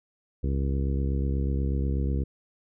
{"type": "harmonic tone", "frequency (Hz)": 68.2, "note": "C#2", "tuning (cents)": -28, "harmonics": [1, 2, 3, 4, 5, 6, 7], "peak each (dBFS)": [-25, -31, -35, -37, -39, -41, -42], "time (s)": [0.43, 2.24], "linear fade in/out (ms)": 10, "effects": []}